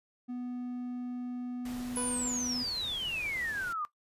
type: tone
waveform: triangle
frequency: 246.9 Hz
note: B3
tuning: in tune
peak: -33 dBFS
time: 0.28-2.64 s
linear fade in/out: 20 ms
type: noise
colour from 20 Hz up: pink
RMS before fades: -47 dBFS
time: 1.65-3.73 s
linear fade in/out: 5 ms
type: exponential sweep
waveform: sine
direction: down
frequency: 10548 to 1177 Hz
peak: -32 dBFS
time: 1.96-3.85 s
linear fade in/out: 0 ms
type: tone with exponential decay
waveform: 25% pulse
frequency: 493.9 Hz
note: B4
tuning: in tune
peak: -32 dBFS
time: 1.97-3.4 s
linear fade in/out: 0 ms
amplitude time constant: 310 ms
effects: noise-tail reverb RT60 0.1 s tail -17 dB re dry + resampled to 32000 Hz